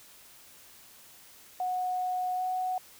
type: tone with pitch glide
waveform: sine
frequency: 733 to 739.8 Hz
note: F#5 to F#5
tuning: -16 to 0 cents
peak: -28 dBFS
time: 1.6-2.78 s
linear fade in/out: 2 ms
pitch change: +16 cents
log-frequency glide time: 2.35-2.43 s
effects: white hiss -54 dBFS RMS until 2.99 s